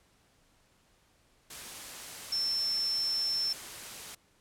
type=tone in noise; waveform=sine; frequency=5360 Hz; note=E8; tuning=28 cents sharp; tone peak=-28 dBFS; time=2.32-3.53 s; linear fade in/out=5 ms; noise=white; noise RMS=-43 dBFS; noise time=1.5-4.15 s; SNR=+12 dB; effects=pink hiss -67 dBFS RMS until 4.4 s + low-pass 11000 Hz 12 dB/octave